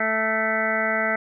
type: harmonic tone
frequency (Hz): 220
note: A3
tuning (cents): 0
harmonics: 1 / 2 / 3 / 4 / 6 / 7 / 8 / 9 / 10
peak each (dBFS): -31 / -33 / -26 / -34 / -29 / -28 / -37 / -25 / -35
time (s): 0-1.16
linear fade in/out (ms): 5
effects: none